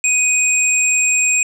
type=tone pair together; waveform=sine; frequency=2499 / 7471 Hz; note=D#7 / A#8; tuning=+7 / +3 cents; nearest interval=octave + perfect fifth; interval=1896 cents; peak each=-15 / -14 dBFS; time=0.04-1.43 s; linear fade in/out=2 ms; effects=tanh soft clip ceiling -5 dBFS